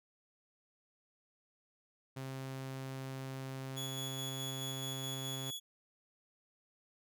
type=tone; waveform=sawtooth; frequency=133.1 Hz; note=C3; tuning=30 cents sharp; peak=-37 dBFS; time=2.16-5.51 s; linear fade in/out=10 ms
type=tone with tremolo; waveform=sawtooth; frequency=3380 Hz; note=G#7; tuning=30 cents sharp; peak=-37 dBFS; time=3.76-5.6 s; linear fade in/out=20 ms; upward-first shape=square; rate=4.7 Hz; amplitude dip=30%
effects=none